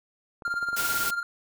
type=clicks; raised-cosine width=1 ms; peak=-29 dBFS; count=11; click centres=0.422 / 0.479 / 0.54 / 0.628 / 0.687 / 0.73 / 0.824 / 0.945 / 1.004 / 1.037 / 1.101 s
type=tone with tremolo; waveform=triangle; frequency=1396.9 Hz; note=F6; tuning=in tune; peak=-22 dBFS; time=0.45-1.23 s; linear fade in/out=2 ms; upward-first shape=sine; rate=18 Hz; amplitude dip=65%
type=noise; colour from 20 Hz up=white; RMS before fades=-30 dBFS; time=0.76-1.11 s; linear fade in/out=10 ms
effects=none